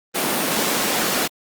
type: high-pass noise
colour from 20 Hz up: pink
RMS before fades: -21 dBFS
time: 0.14-1.28 s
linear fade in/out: 20 ms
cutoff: 200 Hz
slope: 24 dB/octave
effects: Opus 24 kbps